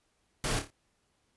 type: noise with echo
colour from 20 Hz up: pink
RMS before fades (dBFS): -31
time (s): 0.44-0.59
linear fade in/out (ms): 0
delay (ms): 28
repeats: 4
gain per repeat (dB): -7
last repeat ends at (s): 0.702
effects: pink hiss -74 dBFS RMS until 1.36 s + resampled to 24000 Hz